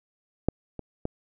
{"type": "clicks", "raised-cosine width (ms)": 2, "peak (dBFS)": [-8, -22, -15], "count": 3, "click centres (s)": [0.486, 0.793, 1.054], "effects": []}